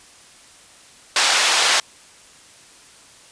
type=band-pass noise; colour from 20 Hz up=white; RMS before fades=-17 dBFS; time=1.16-1.8 s; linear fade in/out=2 ms; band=640 to 5100 Hz; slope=12 dB/octave; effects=white hiss -47 dBFS RMS until 3.31 s + resampled to 22050 Hz